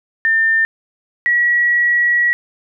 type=tone pair in turn; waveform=sine; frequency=1800 / 1923.2 Hz; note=A6 / B6; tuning=+39 / -46 cents; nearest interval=minor second; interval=115 cents; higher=second; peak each=-11 dBFS; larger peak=neither; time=0.25-0.65 / 1.26-2.33 s; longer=second; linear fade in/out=0 ms; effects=none